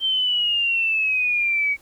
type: exponential sweep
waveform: sine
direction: down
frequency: 3140 to 2248 Hz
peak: -18 dBFS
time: 0-1.77 s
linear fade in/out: 50 ms
effects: pink hiss -54 dBFS RMS until 1.81 s